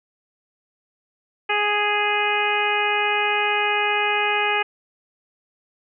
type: harmonic tone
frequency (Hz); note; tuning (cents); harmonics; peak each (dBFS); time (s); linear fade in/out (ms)
415.3; G#4; 0; 1 / 2 / 3 / 4 / 5 / 6 / 7; -27 / -24 / -28 / -27 / -27 / -24 / -29; 1.49-4.63; 10
effects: none